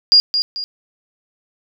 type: tone with echo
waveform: sine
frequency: 4834 Hz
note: D8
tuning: 49 cents sharp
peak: -6 dBFS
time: 0.12-0.2 s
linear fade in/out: 0 ms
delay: 220 ms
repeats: 2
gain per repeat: -8 dB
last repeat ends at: 0.64 s
effects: none